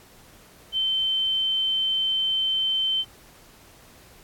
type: tone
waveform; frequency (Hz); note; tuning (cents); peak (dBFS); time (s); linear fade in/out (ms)
sine; 3090; G7; -26; -21; 0.72-3.05; 50
effects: pink hiss -52 dBFS RMS until 4.23 s + AAC 64 kbps